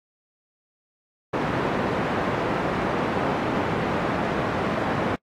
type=band-pass noise; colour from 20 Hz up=pink; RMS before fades=-25 dBFS; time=1.33-5.16 s; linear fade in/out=10 ms; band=160 to 1400 Hz; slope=12 dB/octave; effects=noise-tail reverb RT60 0.1 s tail -26 dB re dry + AAC 48 kbps